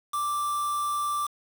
triangle tone with quantisation, 1174.7 Hz, D6, in tune, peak -24 dBFS, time 0.13-1.27 s, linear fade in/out 10 ms, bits 6, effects none

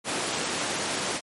pink high-pass noise, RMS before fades -29 dBFS, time 0.04-1.21 s, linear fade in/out 50 ms, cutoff 250 Hz, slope 12 dB/octave, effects MP3 48 kbps

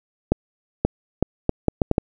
accelerating click train, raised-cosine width 2 ms, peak -3 dBFS, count 8, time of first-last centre 0.32-1.981 s, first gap 530 ms, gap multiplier 0.71, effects none

